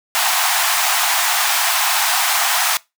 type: high-pass noise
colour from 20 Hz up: pink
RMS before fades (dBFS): -17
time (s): 0.15-2.77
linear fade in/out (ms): 0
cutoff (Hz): 680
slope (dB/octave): 96
effects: noise-tail reverb RT60 0.2 s tail -21 dB re dry